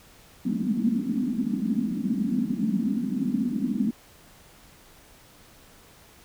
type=band-pass noise; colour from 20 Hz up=pink; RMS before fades=-26 dBFS; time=0.45-3.91 s; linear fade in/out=5 ms; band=200 to 260 Hz; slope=48 dB/octave; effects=pink hiss -53 dBFS RMS until 6.24 s